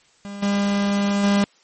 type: tone with level steps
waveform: 45% pulse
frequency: 201.1 Hz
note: G3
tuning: 44 cents sharp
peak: -31 / -18 / -15 dBFS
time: 0.25-1.44 s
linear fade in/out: 0 ms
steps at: 0.42 / 1.23 s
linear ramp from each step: 10 ms
effects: white hiss -57 dBFS RMS until 1.63 s + MP3 32 kbps